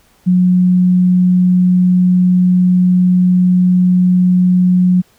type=tone; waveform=sine; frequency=181.3 Hz; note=F#3; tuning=35 cents flat; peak=-7 dBFS; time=0.26-5.02 s; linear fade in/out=20 ms; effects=pink hiss -52 dBFS RMS until 5.18 s